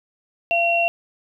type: tone pair together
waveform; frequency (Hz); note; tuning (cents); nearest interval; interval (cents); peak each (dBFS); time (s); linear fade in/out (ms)
sine; 684 / 2736; F5 / F7; -36 / -36; 2 octaves; 2400; -19; 0.51-0.88; 0
effects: 9-bit